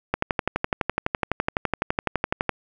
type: click train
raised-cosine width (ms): 0.5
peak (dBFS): -6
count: 29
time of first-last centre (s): 0.14-2.493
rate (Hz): 11.9
effects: none